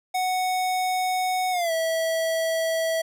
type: tone with pitch glide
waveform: square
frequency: 740 to 651.7 Hz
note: F#5 to E5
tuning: 0 to -20 cents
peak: -23 dBFS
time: 0.14-3.02 s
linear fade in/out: 10 ms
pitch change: -220 cents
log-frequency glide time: 1.51-1.72 s
effects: none